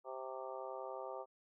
harmonic tone with a mistuned harmonic, 131 Hz, C3, 2 cents sharp, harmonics 3 / 4 / 5 / 6 / 7 / 8 / 9, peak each -50 / -47 / -49 / -51 / -51 / -60 / -52 dBFS, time 0.04-1.26 s, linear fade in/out 50 ms, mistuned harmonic 8, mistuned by +81 cents, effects none

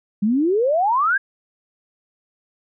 sine exponential sweep, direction up, 196 to 1661.2 Hz, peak -15 dBFS, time 0.22-1.18 s, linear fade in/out 10 ms, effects none

